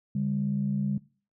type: tone pair together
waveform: sine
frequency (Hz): 142.34 / 201.3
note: C#3 / G3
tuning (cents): +46 / +46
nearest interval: tritone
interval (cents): 600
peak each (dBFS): -28 / -27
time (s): 0.15-0.98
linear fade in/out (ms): 5
effects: noise-tail reverb RT60 0.4 s tail -21 dB re dry + tanh soft clip ceiling -17 dBFS